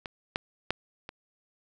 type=clicks; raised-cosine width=0.3 ms; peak=-20 / -12 / -10 / -23 dBFS; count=4; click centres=0.058 / 0.359 / 0.706 / 1.091 s; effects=none